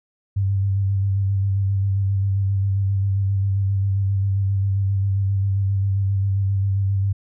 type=tone with vibrato; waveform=sine; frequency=98 Hz; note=G2; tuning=in tune; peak=-17 dBFS; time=0.36-7.13 s; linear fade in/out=10 ms; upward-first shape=square; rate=7.5 Hz; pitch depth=22 cents each way; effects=none